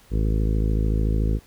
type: harmonic tone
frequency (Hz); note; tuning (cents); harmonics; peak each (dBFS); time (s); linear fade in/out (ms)
53.6; A1; -45; 1 / 2 / 3 / 4 / 5 / 6 / 7 / 8 / 9; -20 / -26 / -30 / -32 / -34 / -36 / -37 / -38 / -39; 0.1-1.4; 50
effects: pink hiss -54 dBFS RMS until 1.46 s